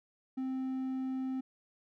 triangle tone, 261.6 Hz, C4, in tune, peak -31 dBFS, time 0.37-1.41 s, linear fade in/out 10 ms, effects none

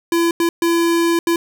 square tone bursts at uneven times, 337.3 Hz, E4, 40 cents sharp, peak -14 dBFS, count 4, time 0.12-0.31 / 0.4-0.49 / 0.62-1.19 / 1.27-1.36 s, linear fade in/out 2 ms, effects none

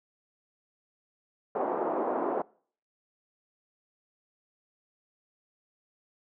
pink band-pass noise, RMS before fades -30 dBFS, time 1.55-2.42 s, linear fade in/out 5 ms, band 320 to 970 Hz, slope 24 dB/octave, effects noise-tail reverb RT60 0.5 s tail -24 dB re dry

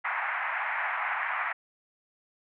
white band-pass noise, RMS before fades -31 dBFS, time 0.04-1.53 s, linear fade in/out 10 ms, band 730 to 2200 Hz, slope 48 dB/octave, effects none

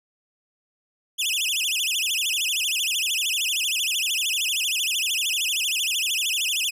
sawtooth tone with vibrato, 2971 Hz, F#7, 6 cents sharp, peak -19 dBFS, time 1.18-6.71 s, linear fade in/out 20 ms, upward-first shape sine, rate 13 Hz, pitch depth 300 cents each way, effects resampled to 32000 Hz

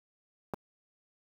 clicks, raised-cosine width 1 ms, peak -19 / -27 dBFS, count 2, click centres 0.537 / 0.542 s, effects high-pass 80 Hz 12 dB/octave + 8-bit

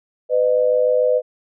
sine tone pair together, 503 / 609.8 Hz, B4 / D#5, +32 / -35 cents, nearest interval minor third, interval 333 cents, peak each -15 / -18 dBFS, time 0.29-1.22 s, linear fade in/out 50 ms, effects none

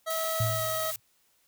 25% pulse tone with pitch glide, 646 to 638.6 Hz, E5 to D#5, -35 to +45 cents, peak -26 dBFS, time 0.06-0.92 s, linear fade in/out 20 ms, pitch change -20 cents, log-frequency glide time 0.5-0.64 s
blue noise, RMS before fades -35 dBFS, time 0.1-0.96 s, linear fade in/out 2 ms
sine tone with exponential decay, 111.7 Hz, A2, 27 cents sharp, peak -23 dBFS, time 0.4-1 s, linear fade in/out 5 ms, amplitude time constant 130 ms
effects white hiss -68 dBFS RMS until 1.47 s

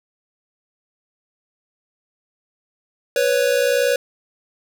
square tone pair together, 493.9 / 554.4 Hz, B4 / C#5, 0 / 0 cents, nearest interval major second, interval 200 cents, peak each -19 dBFS, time 3.16-3.96 s, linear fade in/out 2 ms, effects none

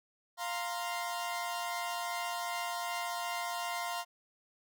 sawtooth chord, F suspended fourth, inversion none, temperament equal, 698.5 / 932.3 / 1046.5 Hz, F5 / Bb5 / C6, 0 / 0 / 0 cents, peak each -34 / -37 / -36 dBFS, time 0.37-4.05 s, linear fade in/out 50 ms, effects none

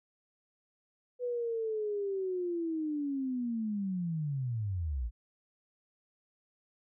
sine linear sweep, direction down, 497 to 51.91 Hz, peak -31 dBFS, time 1.19-5.11 s, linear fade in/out 50 ms, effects none

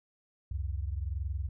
sine tone pair together, 67.5 / 88.73 Hz, C#2 / F2, -45 / +28 cents, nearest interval perfect fourth, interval 473 cents, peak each -33 / -36 dBFS, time 0.51-1.49 s, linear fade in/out 5 ms, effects none

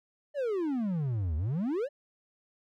triangle exponential two-way sweep, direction down then up, 607 to 73.42 to 607 Hz, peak -26 dBFS, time 0.34-1.89 s, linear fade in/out 50 ms, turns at 1.36 s, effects none

